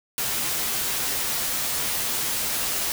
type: noise with comb filter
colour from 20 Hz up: white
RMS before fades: -26 dBFS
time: 0.18-2.92 s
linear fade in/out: 0 ms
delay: 11 ms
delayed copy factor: -0.5
effects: none